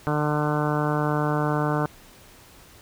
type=harmonic tone; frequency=149.6 Hz; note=D3; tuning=32 cents sharp; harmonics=1 / 2 / 3 / 4 / 5 / 6 / 7 / 8 / 9 / 10; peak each=-25 / -28 / -30 / -31 / -32 / -33 / -33 / -34 / -35 / -35 dBFS; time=0.07-1.86 s; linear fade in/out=0 ms; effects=pink hiss -50 dBFS RMS until 2.81 s